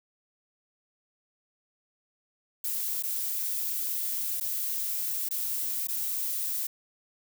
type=noise with dropouts; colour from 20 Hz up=violet; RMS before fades=-31 dBFS; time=2.64-6.67 s; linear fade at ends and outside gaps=5 ms; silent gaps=3.026-3.035 / 4.4-4.409 / 5.288-5.308 / 5.872-5.884 s; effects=none